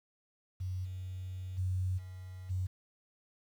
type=tone with level steps; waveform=sine; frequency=92.5 Hz; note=F#2; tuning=in tune; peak=-34 / -38 / -30 / -43 / -31 dBFS; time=0.6-2.67 s; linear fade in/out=10 ms; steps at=0.84 / 1.57 / 1.97 / 2.49 s; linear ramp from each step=20 ms; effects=10-bit